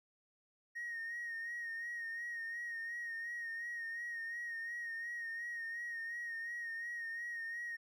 triangle tone with vibrato, 1864.7 Hz, A#6, in tune, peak -37 dBFS, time 0.75-7.77 s, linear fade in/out 20 ms, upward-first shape sine, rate 2.8 Hz, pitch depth 39 cents each way, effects tanh soft clip ceiling -36 dBFS

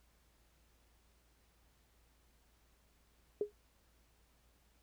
sine tone with exponential decay, 415.3 Hz, G#4, in tune, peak -28 dBFS, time 3.41-3.52 s, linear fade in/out 2 ms, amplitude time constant 22 ms, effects added 57 Hz sine -70 dBFS peak until 4.82 s + pink hiss -73 dBFS RMS until 4.82 s

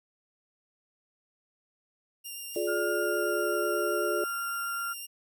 5% pulse tone with vibrato, 2794 Hz, F7, in tune, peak -30 dBFS, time 2.24-5.07 s, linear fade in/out 20 ms, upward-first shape triangle, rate 7.9 Hz, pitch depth 11 cents each way
blue noise with exponential decay, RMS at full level -48 dBFS, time 2.54-3.42 s, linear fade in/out 0 ms, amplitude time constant 190 ms
sine chord, D diminished, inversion first, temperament just, 352.4 / 422.9 / 587.3 Hz, F4 / Ab4 / D5, +16 / +31 / 0 cents, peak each -31 / -32 / -32 dBFS, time 2.56-4.24 s, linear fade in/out 2 ms
sine tone with pitch glide, 1414 to 1384.9 Hz, F6 to F6, +21 to -15 cents, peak -31 dBFS, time 2.67-4.94 s, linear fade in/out 20 ms, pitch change -36 cents, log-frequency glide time 2.96-3.61 s
effects none

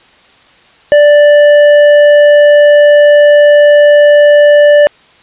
sine tone with tanh clipping, 587.3 Hz, D5, in tune, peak -3 dBFS, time 0.92-4.87 s, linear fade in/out 0 ms, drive 10 dB, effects white hiss -43 dBFS RMS until 5.22 s + resampled to 8000 Hz

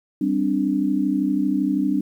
sine chord, G suspended fourth, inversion none, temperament just, 196 / 261.3 / 294 Hz, G3 / C4 / D4, 0 / -2 / +2 cents, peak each -24 / -23 / -21 dBFS, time 0.21-2.01 s, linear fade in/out 5 ms, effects 9-bit

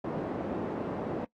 pink band-pass noise, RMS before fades -34 dBFS, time 0.04-1.25 s, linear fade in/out 5 ms, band 210 to 640 Hz, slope 12 dB/octave, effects noise-tail reverb RT60 0.1 s tail -19 dB re dry + AAC 64 kbps

